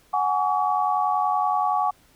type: chord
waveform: sine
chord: F# suspended second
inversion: none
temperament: equal with one note detuned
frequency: 740 / 830.6 / 1136 Hz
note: F#5 / G#5 / C#6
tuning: 0 / 0 / +42 cents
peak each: -24 dBFS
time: 0.13-1.91 s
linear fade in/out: 10 ms
effects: pink hiss -58 dBFS RMS until 2.15 s